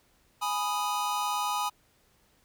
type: chord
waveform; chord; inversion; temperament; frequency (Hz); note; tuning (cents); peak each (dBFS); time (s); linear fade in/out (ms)
square; G# minor; none; equal; 830.6 / 987.8 / 1244.5; G#5 / B5 / D#6; 0 / 0 / 0; -33; 0.41-1.7; 20
effects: pink hiss -66 dBFS RMS until 2.44 s